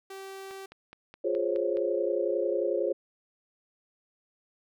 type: tone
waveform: sawtooth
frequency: 387.3 Hz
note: G4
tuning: 21 cents flat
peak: -36 dBFS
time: 0.1-0.66 s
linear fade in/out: 5 ms
type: click train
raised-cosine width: 0.3 ms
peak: -31 dBFS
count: 7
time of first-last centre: 0.51-1.771 s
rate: 4.76 Hz
type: chord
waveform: sine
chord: Db major seventh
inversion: first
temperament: equal with one note detuned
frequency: 351.5 / 415.3 / 523.3 / 554.4 Hz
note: F4 / Ab4 / C5 / Db5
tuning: +11 / 0 / 0 / 0 cents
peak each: -31 dBFS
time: 1.24-2.93 s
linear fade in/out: 10 ms
effects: none